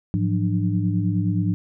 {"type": "tone cluster", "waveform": "sine", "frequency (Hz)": [105.8, 173, 182.6, 296.9], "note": ["G#2", "F3", "F#3", "D4"], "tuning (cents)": [33, -16, -23, 19], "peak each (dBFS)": [-22, -24, -26, -28], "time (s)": [0.14, 1.54], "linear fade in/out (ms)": 0, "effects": []}